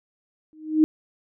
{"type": "tone with exponential growth", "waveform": "sine", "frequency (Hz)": 311.1, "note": "D#4", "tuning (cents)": 0, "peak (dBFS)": -10, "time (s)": [0.53, 0.84], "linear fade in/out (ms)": 0, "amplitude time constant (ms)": 66, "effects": []}